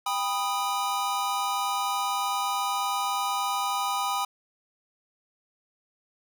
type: chord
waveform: square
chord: G augmented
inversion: none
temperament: equal with one note detuned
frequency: 796.3 / 987.8 / 1244.5 Hz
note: G5 / B5 / D#6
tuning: +27 / 0 / 0 cents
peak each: -31 dBFS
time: 0.06-4.25 s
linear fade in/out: 5 ms
effects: none